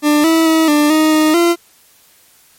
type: tone with pitch steps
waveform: 40% pulse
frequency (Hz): 297.4 / 325.5 / 321.1 / 296.7 / 311.8 / 309.7 / 342.3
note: D4 / E4 / E4 / D4 / D#4 / D#4 / F4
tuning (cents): +22 / -22 / -45 / +18 / +4 / -8 / -35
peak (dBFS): -8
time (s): 0.02-1.56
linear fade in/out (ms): 50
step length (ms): 220
effects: white hiss -49 dBFS RMS until 2.58 s + MP3 64 kbps